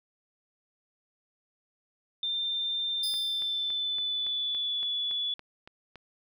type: tone with pitch glide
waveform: sine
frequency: 3589 to 3429 Hz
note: A7 to A7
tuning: +34 to -45 cents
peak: -28 dBFS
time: 2.23-5.34 s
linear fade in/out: 2 ms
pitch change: -79 cents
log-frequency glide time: 2.97-4.84 s
type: tone with exponential decay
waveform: sawtooth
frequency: 4978 Hz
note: D#8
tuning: in tune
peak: -28 dBFS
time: 3.03-3.82 s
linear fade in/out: 5 ms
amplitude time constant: 170 ms
type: click train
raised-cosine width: 0.3 ms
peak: -30 dBFS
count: 11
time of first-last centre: 3.14-5.957 s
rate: 3.55 Hz
effects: none